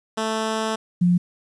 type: tone pair in turn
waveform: 10% pulse / sine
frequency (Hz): 220.3 / 176.89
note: A3 / F3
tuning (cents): +2 / +22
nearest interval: major third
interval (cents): 380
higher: first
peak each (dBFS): -14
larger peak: neither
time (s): 0.17-0.76 / 1.01-1.18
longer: first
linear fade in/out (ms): 10
effects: resampled to 22050 Hz + 9-bit

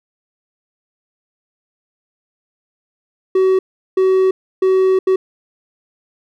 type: tone bursts at uneven times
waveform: triangle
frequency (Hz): 377.5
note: F#4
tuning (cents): +35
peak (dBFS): -8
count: 4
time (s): 3.35-3.59 / 3.97-4.31 / 4.62-4.99 / 5.07-5.16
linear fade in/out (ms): 5
effects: none

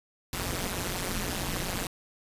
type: noise with amplitude modulation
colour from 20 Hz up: pink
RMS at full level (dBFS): -28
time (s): 0.33-1.87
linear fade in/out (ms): 2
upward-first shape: sine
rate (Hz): 181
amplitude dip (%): 100
effects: resampled to 32000 Hz

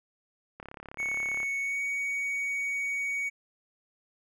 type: click train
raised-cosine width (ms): 0.5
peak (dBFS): -27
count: 30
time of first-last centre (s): 0.6-1.431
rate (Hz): 34.9
type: tone with pitch glide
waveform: triangle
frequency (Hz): 2217 to 2244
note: C#7 to C#7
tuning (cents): 0 to +21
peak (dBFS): -27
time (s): 0.98-3.3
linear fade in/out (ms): 20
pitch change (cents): +21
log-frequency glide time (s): 1.61-1.81
effects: none

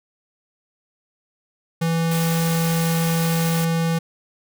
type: tone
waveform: square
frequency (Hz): 165.3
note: E3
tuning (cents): +5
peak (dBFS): -19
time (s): 1.81-3.99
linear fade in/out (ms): 10
type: band-stop noise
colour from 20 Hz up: white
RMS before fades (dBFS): -30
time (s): 2.11-3.65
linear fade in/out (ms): 5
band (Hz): 150 to 300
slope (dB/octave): 48
effects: none

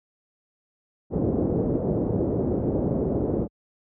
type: low-pass noise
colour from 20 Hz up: white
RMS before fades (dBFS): -24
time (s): 1.1-3.48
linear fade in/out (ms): 50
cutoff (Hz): 460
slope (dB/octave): 24
effects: high-pass 60 Hz 12 dB/octave

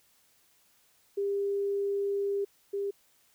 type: tone pair in turn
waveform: sine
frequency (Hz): 400 / 400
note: G4 / G4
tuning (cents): +35 / +35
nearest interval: unison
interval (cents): 0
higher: neither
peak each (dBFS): -27 / -29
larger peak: first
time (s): 1.17-2.45 / 2.73-2.91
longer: first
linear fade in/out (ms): 10
effects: white hiss -66 dBFS RMS until 3.34 s

